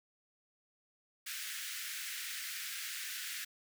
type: high-pass noise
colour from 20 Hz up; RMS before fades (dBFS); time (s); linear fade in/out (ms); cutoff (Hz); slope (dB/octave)
pink; -42; 1.26-3.45; 10; 1500; 48
effects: none